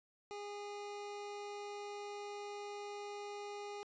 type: tone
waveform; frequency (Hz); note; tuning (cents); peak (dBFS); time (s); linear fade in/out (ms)
25% pulse; 410; G#4; -22; -40; 0.31-3.83; 0
effects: resampled to 16000 Hz